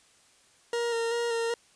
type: tone with vibrato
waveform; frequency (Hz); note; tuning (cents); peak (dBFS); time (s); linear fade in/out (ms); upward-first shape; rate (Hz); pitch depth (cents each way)
40% pulse; 466.2; A#4; 0; -26; 0.73-1.54; 2; square; 2.6; 20
effects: white hiss -61 dBFS RMS until 1.75 s + resampled to 22050 Hz